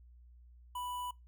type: tone with notch filter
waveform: square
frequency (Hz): 987.8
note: B5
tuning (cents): 0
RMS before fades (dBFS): -40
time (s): 0.75-1.11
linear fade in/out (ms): 5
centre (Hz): 5000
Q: 1.3
effects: noise-tail reverb RT60 0.2 s tail -22 dB re dry + added 60 Hz sine -55 dBFS peak until 1.27 s